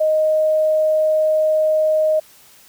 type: tone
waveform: sine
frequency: 622.3 Hz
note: D#5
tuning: in tune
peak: -13 dBFS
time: 0-2.2 s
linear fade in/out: 10 ms
effects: white hiss -48 dBFS RMS until 2.68 s